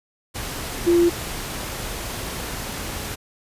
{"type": "tone in noise", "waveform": "sine", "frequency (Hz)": 344.4, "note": "F4", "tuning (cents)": -24, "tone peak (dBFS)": -13, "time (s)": [0.86, 1.1], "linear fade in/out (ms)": 20, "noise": "pink", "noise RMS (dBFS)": -30, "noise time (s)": [0.34, 3.16], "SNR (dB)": 14, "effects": ["resampled to 32000 Hz"]}